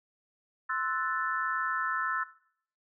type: chord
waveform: sine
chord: F# half-diminished seventh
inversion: second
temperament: equal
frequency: 1046.5 / 1318.5 / 1480 / 1760 Hz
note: C6 / E6 / F#6 / A6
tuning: 0 / 0 / 0 / 0 cents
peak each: -36 / -32 / -36 / -34 dBFS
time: 0.69-2.24 s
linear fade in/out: 10 ms
effects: noise-tail reverb RT60 0.6 s tail -18 dB re dry